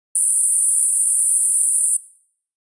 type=band-pass noise; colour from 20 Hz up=pink; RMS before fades=-17 dBFS; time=0.15-1.97 s; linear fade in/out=5 ms; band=8800 to 10000 Hz; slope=96 dB/octave; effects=noise-tail reverb RT60 0.6 s tail -18 dB re dry + resampled to 24000 Hz